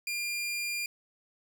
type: tone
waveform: sawtooth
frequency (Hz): 2400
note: D7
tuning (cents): +37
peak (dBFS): -28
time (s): 0.07-0.86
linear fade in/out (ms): 2
effects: none